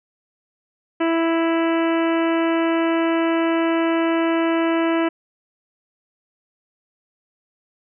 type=harmonic tone; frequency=330.2 Hz; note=E4; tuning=3 cents sharp; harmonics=1 / 2 / 3 / 4 / 5 / 6 / 7 / 8 / 9; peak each=-18 / -24 / -28 / -30 / -32 / -34 / -35 / -36 / -37 dBFS; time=1-5.09 s; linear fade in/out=10 ms; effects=none